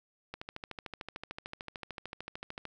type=click train; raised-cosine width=0.3 ms; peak=-24 dBFS; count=32; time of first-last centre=0.34-2.653 s; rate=13.4 Hz; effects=none